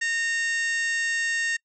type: harmonic tone with a mistuned harmonic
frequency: 920 Hz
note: A#5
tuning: 23 cents flat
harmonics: 2 / 3 / 4 / 5 / 6 / 7 / 8 / 9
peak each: -24 / -34 / -41 / -42 / -41 / -39 / -40 / -44 dBFS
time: 0.01-1.57 s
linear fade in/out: 10 ms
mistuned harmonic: 9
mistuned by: -62 cents
effects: noise-tail reverb RT60 0.1 s tail -25 dB re dry